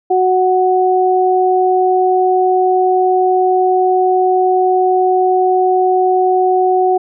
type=tone pair together; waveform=sine; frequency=370 / 740.6 Hz; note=F#4 / F#5; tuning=0 / +1 cents; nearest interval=octave; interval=1201 cents; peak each=-12 dBFS; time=0.1-6.98 s; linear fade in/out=10 ms; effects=none